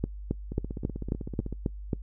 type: two click trains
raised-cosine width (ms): 3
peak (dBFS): -22 / -14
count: 17 / 8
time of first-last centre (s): 0.52-1.526 / 0.04-1.932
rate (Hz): 15.9 / 3.7
effects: noise-tail reverb RT60 0.1 s tail -23 dB re dry + added 50 Hz sine -37 dBFS peak until 2.02 s